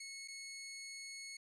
15% pulse tone with dropouts, 2189 Hz, C#7, 22 cents flat, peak -40 dBFS, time 0-1.37 s, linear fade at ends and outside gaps 5 ms, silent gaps 0.277-0.282 s, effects low-pass 10000 Hz 12 dB/octave

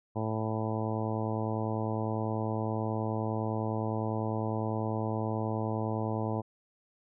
harmonic tone, 109.8 Hz, A2, 3 cents flat, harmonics 1 / 2 / 3 / 4 / 5 / 6 / 7 / 8 / 9, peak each -33 / -36 / -38 / -39 / -40 / -41 / -41 / -42 / -43 dBFS, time 0.15-6.42 s, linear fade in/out 20 ms, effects none

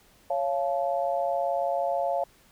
sine chord, Db augmented, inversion none, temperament just, 554.4 / 693 / 866.2 Hz, Db5 / F5 / A5, 0 / -14 / -27 cents, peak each -28 / -27 / -33 dBFS, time 0.3-2.24 s, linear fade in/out 5 ms, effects pink hiss -59 dBFS RMS until 2.51 s

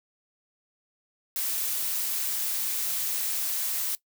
blue noise, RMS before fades -29 dBFS, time 1.36-3.95 s, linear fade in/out 0 ms, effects noise-tail reverb RT60 0.1 s tail -19 dB re dry

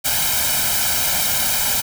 white noise with comb filter, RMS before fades -19 dBFS, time 0.04-1.82 s, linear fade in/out 20 ms, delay 1.3 ms, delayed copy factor +0.75, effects none

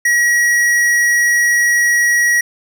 sine tone with tanh clipping, 1911 Hz, A#6, 43 cents sharp, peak -12 dBFS, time 0.05-2.41 s, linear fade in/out 5 ms, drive 16 dB, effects none

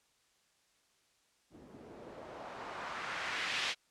blue noise with low-pass filter sweep, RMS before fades -41 dBFS, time 1.5-3.75 s, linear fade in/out 50 ms, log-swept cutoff 250 to 3200 Hz, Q 1.3, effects white hiss -72 dBFS RMS until 3.9 s + low-pass 8000 Hz 12 dB/octave

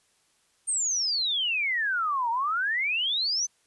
sine exponential two-way sweep, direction down then up, 8870 to 900 to 6250 Hz, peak -24 dBFS, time 0.67-3.47 s, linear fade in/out 20 ms, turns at 2.3 s, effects white hiss -67 dBFS RMS until 3.66 s + resampled to 24000 Hz

